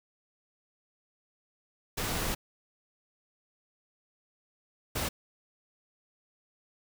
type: noise bursts at uneven times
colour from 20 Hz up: pink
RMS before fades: -32 dBFS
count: 2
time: 1.97-2.35 / 4.95-5.09 s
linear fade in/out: 10 ms
effects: none